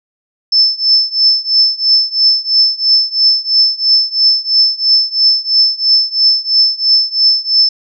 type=tone with tremolo; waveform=sine; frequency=5274 Hz; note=E8; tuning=in tune; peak=-4 dBFS; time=0.52-7.69 s; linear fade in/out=5 ms; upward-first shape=triangle; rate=3 Hz; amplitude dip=95%; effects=none